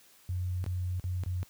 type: tone with dropouts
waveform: sine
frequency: 90.6 Hz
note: F#2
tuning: 36 cents flat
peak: -29 dBFS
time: 0.29-1.43 s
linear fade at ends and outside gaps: 0 ms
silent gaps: 0.641-0.663 / 0.997-1.04 / 1.236-1.261 s
effects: white hiss -60 dBFS RMS until 1.49 s + high-pass 60 Hz 12 dB/octave